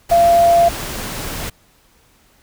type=tone in noise; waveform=sine; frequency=685 Hz; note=F5; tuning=34 cents flat; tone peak=-8 dBFS; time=0.11-0.69 s; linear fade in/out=10 ms; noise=pink; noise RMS=-26 dBFS; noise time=0.09-1.5 s; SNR=+15 dB; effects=pink hiss -54 dBFS RMS until 2.42 s